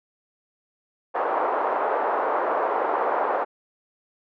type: band-pass noise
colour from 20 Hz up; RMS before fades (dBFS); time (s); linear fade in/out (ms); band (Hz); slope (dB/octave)
white; -24; 1.14-3.45; 20; 420 to 1100; 24
effects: none